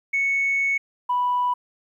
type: tone pair in turn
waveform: sine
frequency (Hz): 2213 / 985.8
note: C#7 / B5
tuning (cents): -3 / -3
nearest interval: octave + major second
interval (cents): 1400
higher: first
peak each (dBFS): -18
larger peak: neither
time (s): 0.13-0.78 / 1.09-1.54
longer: first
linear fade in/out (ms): 10
effects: tanh soft clip ceiling -15 dBFS + 10-bit